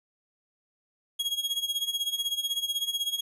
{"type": "tone with tremolo", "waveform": "40% pulse", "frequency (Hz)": 3299, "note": "G#7", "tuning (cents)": -12, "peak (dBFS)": -24, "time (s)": [1.19, 3.21], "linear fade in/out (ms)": 10, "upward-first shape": "sine", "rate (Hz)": 16, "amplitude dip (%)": 80, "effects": ["resampled to 32000 Hz"]}